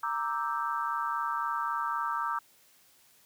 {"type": "chord", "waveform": "sine", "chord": "E half-diminished seventh", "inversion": "second", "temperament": "equal", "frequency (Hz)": [932.3, 1174.7, 1318.5, 1568], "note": ["Bb5", "D6", "E6", "G6"], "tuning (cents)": [0, 0, 0, 0], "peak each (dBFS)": [-34, -33, -34, -39], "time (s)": [0.03, 2.39], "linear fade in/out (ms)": 5, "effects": ["white hiss -62 dBFS RMS until 3.25 s", "high-pass 60 Hz 12 dB/octave"]}